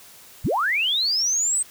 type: linear sweep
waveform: sine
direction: up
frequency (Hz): 35.03 to 8372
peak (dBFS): -19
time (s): 0.44-1.63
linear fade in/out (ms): 10
effects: white hiss -47 dBFS RMS until 1.7 s